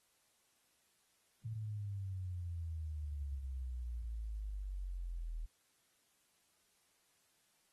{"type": "exponential sweep", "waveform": "sine", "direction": "down", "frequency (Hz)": [113.5, 39.33], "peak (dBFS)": -39, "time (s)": [1.44, 5.46], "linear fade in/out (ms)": 10, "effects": ["white hiss -75 dBFS RMS until 7.72 s", "AAC 32 kbps"]}